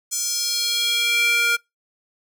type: tone with high-pass filter sweep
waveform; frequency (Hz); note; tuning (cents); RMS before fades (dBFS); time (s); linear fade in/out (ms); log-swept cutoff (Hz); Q
square; 470.1; A#4; +15; -21; 0.11-1.57; 20; 6800 to 1700; 2.9
effects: noise-tail reverb RT60 0.2 s tail -26 dB re dry